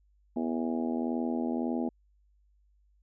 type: harmonic tone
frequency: 81.8 Hz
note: E2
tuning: 13 cents flat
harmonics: 3 / 4 / 5 / 6 / 7 / 8 / 9 / 10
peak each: -30 / -35 / -40 / -42 / -46 / -41 / -48 / -43 dBFS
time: 0.36-1.89 s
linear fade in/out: 5 ms
effects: added 50 Hz sine -63 dBFS peak until 3.02 s